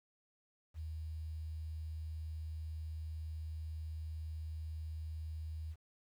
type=tone; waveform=sine; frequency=79 Hz; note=D#2; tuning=27 cents sharp; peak=-40 dBFS; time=0.74-5.76 s; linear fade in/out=50 ms; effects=11-bit